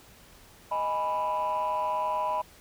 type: chord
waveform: sine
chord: G# minor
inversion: second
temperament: equal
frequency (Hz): 622.3 / 830.6 / 987.8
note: D#5 / G#5 / B5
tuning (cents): 0 / 0 / 0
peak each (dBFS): -31 / -32 / -26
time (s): 0.71-2.42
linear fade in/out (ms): 10
effects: tanh soft clip ceiling -22 dBFS + pink hiss -54 dBFS RMS until 2.6 s